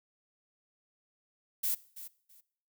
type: noise with echo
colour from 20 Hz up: violet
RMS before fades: -31 dBFS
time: 1.63-1.75 s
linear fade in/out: 10 ms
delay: 330 ms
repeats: 2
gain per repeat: -14 dB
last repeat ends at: 2.41 s
effects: noise-tail reverb RT60 0.6 s tail -20 dB re dry